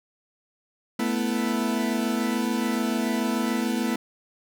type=chord; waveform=40% pulse; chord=A suspended second; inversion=none; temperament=equal; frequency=220 / 246.9 / 329.6 Hz; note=A3 / B3 / E4; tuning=0 / 0 / 0 cents; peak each=-26 / -26 / -30 dBFS; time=0.99-3.96 s; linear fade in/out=5 ms; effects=none